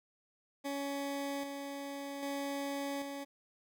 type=tone with tremolo; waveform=20% pulse; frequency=280.1 Hz; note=C#4; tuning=18 cents sharp; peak=-31 dBFS; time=0.64-3.25 s; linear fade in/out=20 ms; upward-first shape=square; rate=0.63 Hz; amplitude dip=40%; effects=none